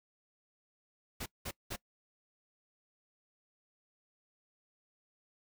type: noise bursts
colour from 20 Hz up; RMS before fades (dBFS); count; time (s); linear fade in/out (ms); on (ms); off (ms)
pink; -40; 3; 1.2-1.763; 10; 61; 190
effects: noise-tail reverb RT60 0.1 s tail -22 dB re dry